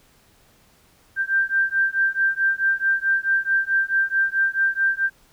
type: beating tone pair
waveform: sine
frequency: 1574 / 1578.6 Hz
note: G6 / G6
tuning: +7 / +12 cents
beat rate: 4.6 Hz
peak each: -21 dBFS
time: 1.16-5.1 s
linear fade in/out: 50 ms
effects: pink hiss -57 dBFS RMS until 5.32 s